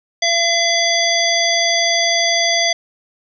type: harmonic tone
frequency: 678 Hz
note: E5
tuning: 49 cents sharp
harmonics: 1 / 3 / 5 / 7 / 9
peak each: -19 / -19 / -19 / -20 / -22 dBFS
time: 0.22-2.73 s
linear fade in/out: 5 ms
effects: none